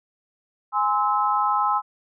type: chord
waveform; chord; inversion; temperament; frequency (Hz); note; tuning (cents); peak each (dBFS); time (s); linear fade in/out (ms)
sine; Ab augmented; none; just; 830.6 / 1038.3 / 1297.8; Ab5 / C6 / E6; 0 / -14 / -27; -23; 0.72-1.82; 50
effects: none

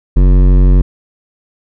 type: tone with hard clipping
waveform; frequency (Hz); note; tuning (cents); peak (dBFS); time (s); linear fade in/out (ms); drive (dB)
sine; 46.19; F#1; -2; -6; 0.16-0.82; 10; 14
effects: none

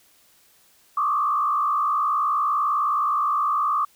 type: tone with frequency modulation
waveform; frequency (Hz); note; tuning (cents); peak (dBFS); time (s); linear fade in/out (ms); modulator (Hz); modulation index
sine; 1174.7; D6; 0; -19; 0.97-3.85; 5; 59.4; 1.2
effects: white hiss -58 dBFS RMS until 3.95 s

